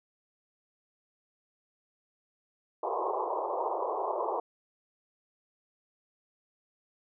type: band-pass noise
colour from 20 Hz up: white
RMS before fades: -32 dBFS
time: 2.83-4.4 s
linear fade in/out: 5 ms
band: 350 to 1100 Hz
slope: 96 dB/octave
effects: none